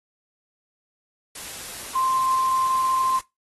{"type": "tone in noise", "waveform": "sine", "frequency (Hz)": 1046.5, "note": "C6", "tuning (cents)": 0, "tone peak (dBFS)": -19, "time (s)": [1.95, 3.19], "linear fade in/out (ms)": 5, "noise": "white", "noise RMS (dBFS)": -36, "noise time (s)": [1.35, 3.21], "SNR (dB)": 14, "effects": ["noise-tail reverb RT60 0.2 s tail -21 dB re dry", "AAC 32 kbps"]}